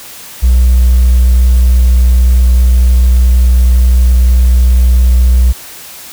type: tone with hard clipping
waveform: triangle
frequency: 61.74 Hz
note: B1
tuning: in tune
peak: -3 dBFS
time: 0.42-5.53 s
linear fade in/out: 20 ms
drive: 2 dB
effects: white hiss -30 dBFS RMS until 6.12 s